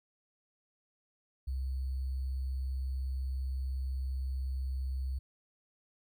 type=tone with sample-and-hold; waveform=sine; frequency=65.7 Hz; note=C2; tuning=8 cents sharp; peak=-32 dBFS; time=1.47-5.19 s; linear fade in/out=10 ms; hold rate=4410 Hz; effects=none